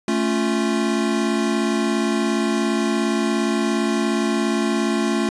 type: chord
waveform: square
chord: A augmented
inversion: none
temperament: equal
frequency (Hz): 220 / 277.2 / 349.2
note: A3 / C#4 / E#4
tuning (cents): 0 / 0 / 0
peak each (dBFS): -22 / -25 / -24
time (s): 0.08-5.29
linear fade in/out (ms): 2
effects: resampled to 22050 Hz